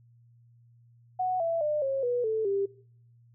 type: tone with pitch steps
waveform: sine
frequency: 739 / 666 / 600.3 / 541 / 487.6 / 439.4 / 396 Hz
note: F#5 / E5 / D5 / C#5 / B4 / A4 / G4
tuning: -2 / +18 / +38 / -42 / -22 / -2 / +18 cents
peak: -25 dBFS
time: 1.19-2.66 s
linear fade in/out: 10 ms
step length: 210 ms
effects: noise-tail reverb RT60 0.6 s tail -22 dB re dry + added 118 Hz sine -56 dBFS peak until 3.34 s